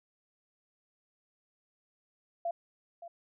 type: tone with echo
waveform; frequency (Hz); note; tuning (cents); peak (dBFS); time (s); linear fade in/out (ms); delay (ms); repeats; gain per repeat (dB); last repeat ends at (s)
sine; 683; F5; -39; -30; 2.45-2.51; 5; 570; 1; -13; 3.08
effects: none